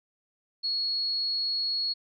sine tone, 4336 Hz, C#8, 39 cents flat, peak -26 dBFS, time 0.63-1.94 s, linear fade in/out 20 ms, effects none

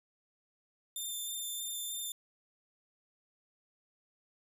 10% pulse tone with vibrato, 3577 Hz, A7, 28 cents sharp, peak -30 dBFS, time 0.96-2.12 s, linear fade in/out 2 ms, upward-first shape square, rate 3.2 Hz, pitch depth 8 cents each way, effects none

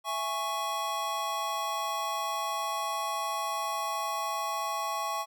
square chord, C# minor, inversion first, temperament just, 665.2 / 831.5 / 1108.7 Hz, E5 / G#5 / C#6, +16 / +2 / 0 cents, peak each -39 / -36 / -33 dBFS, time 0.04-5.26 s, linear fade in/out 50 ms, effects none

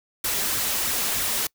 white noise with flanger, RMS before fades -25 dBFS, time 0.24-1.47 s, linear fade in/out 5 ms, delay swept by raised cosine 0.52 to 5.22 ms, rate 3.1 Hz, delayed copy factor +0.5, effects noise-tail reverb RT60 0.1 s tail -25 dB re dry

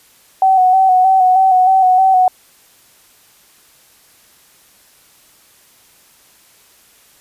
sine tone with vibrato, 751 Hz, F#5, 26 cents sharp, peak -7 dBFS, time 0.42-2.28 s, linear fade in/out 2 ms, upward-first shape square, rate 3.2 Hz, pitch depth 29 cents each way, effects white hiss -49 dBFS RMS until 7.2 s + resampled to 32000 Hz

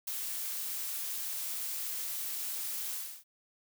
blue noise with ADSR envelope, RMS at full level -34 dBFS, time 0.07-3.24 s, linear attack 9 ms, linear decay 4 ms, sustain -3 dB, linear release 300 ms, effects none

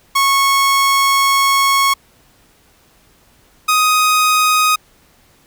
sawtooth tone pair in turn, 1100 / 1250.9 Hz, C#6 / D#6, -14 / +9 cents, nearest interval major second, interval 223 cents, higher second, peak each -7 dBFS, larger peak neither, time 0.15-1.94 / 3.68-4.76 s, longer first, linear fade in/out 10 ms, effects pink hiss -52 dBFS RMS until 5.46 s

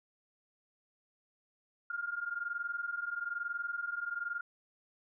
sine tone pair together, 1395 / 1416.1 Hz, F6 / F6, -2 / +24 cents, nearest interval unison, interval 26 cents, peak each -39 / -37 dBFS, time 1.9-4.41 s, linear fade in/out 5 ms, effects none

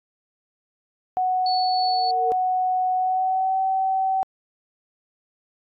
sine tone with pitch glide, 740 to 764.3 Hz, F#5 to G5, 0 to -44 cents, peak -19 dBFS, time 1.17-4.23 s, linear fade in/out 0 ms, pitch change +56 cents, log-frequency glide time 2.96-3.59 s
sine tone with tremolo, 4438 Hz, C#8, 1 cent sharp, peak -25 dBFS, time 1.46-2.11 s, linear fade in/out 2 ms, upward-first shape triangle, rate 3.1 Hz, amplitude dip 25%
sine tone with exponential growth, 459.6 Hz, A#4, 25 cents flat, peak -21 dBFS, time 1.63-2.32 s, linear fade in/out 0 ms, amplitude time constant 150 ms
effects AAC 64 kbps

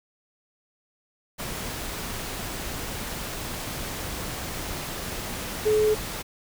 sine tone in noise, 428.3 Hz, A4, 47 cents flat, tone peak -18 dBFS, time 5.65-5.95 s, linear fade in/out 20 ms, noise pink, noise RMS -33 dBFS, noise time 1.38-6.23 s, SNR +12 dB, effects none

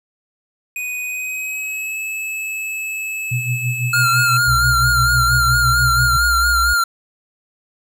square tone with pitch glide, 2489 to 2598 Hz, D#7 to E7, 0 to -26 cents, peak -23 dBFS, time 0.76-4.37 s, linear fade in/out 2 ms, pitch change +74 cents, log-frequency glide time 1.04-2.01 s
sine tone with tremolo, 123.47 Hz, B2, in tune, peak -16 dBFS, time 3.31-6.17 s, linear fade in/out 10 ms, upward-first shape sine, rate 6 Hz, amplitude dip 80%
square tone with vibrato, 1396.9 Hz, F6, in tune, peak -14 dBFS, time 3.93-6.84 s, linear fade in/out 5 ms, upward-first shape sine, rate 4.4 Hz, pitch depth 39 cents each way
sine tone, 62.4 Hz, B1, 19 cents sharp, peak -20 dBFS, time 4.47-6.74 s, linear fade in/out 10 ms
effects 8-bit

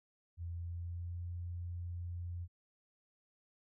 sine tone with pitch glide, 85.3 to 87.24 Hz, F2 to F2, -40 to -1 cents, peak -39 dBFS, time 0.37-2.48 s, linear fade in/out 50 ms, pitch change +39 cents, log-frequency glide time 0.51-1.24 s, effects none

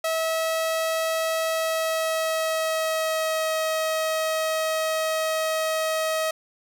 sawtooth tone with pitch glide, 646 to 635.3 Hz, E5 to D#5, -35 to +36 cents, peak -19 dBFS, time 0.04-6.31 s, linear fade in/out 5 ms, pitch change -29 cents, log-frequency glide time 1.48-3.56 s, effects none

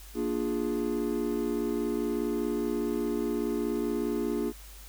triangle chord, Bb dominant seventh, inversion none, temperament equal with one note detuned, 233.1 / 293.7 / 350.4 / 415.3 Hz, Bb3 / D4 / F4 / Ab4, 0 / 0 / +6 / 0 cents, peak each -31 dBFS, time 0.14-4.53 s, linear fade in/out 50 ms, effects added 50 Hz sine -46 dBFS peak until 4.88 s + white hiss -51 dBFS RMS until 4.88 s

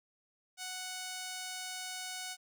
5% pulse tone, 740 Hz, F#5, in tune, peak -28 dBFS, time 0.57-2.37 s, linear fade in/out 50 ms, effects none

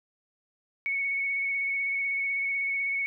sine tone with vibrato, 2217 Hz, C#7, in tune, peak -26 dBFS, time 0.86-3.06 s, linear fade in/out 0 ms, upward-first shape square, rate 16 Hz, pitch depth 13 cents each way, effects none

